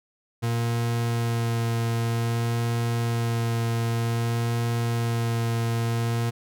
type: tone with vibrato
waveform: 40% pulse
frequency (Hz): 116.5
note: A#2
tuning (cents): -1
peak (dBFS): -22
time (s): 0.42-6.31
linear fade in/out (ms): 20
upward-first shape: sine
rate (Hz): 0.53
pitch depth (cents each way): 13
effects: none